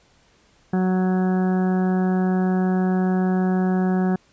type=harmonic tone; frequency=185.3 Hz; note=F#3; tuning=3 cents sharp; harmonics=1 / 2 / 3 / 4 / 5 / 6 / 7 / 8 / 9; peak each=-18 / -26 / -37 / -30 / -40 / -43 / -42 / -41 / -39 dBFS; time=0.73-4.16 s; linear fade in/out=5 ms; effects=pink hiss -58 dBFS RMS until 4.32 s + resampled to 16000 Hz